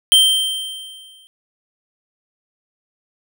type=tone with exponential decay; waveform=square; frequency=3136 Hz; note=G7; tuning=in tune; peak=-7 dBFS; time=0.12-1.27 s; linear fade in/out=0 ms; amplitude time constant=250 ms; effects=none